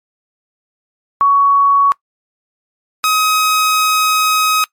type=tone pair in turn; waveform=sine / sawtooth; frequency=1120 / 1265.2 Hz; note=C#6 / D#6; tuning=+18 / +29 cents; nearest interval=major second; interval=211 cents; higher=second; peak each=-7 dBFS; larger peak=neither; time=1.21-1.92 / 3.04-4.64 s; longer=second; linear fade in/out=0 ms; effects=noise-tail reverb RT60 0.1 s tail -23 dB re dry + MP3 64 kbps